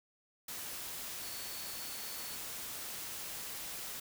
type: tone in noise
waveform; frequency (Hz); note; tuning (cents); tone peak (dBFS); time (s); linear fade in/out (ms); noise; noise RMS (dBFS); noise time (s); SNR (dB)
sine; 4435; C#8; 0; -50; 1.23-2.36; 5; white; -43; 0.48-4; -10
effects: none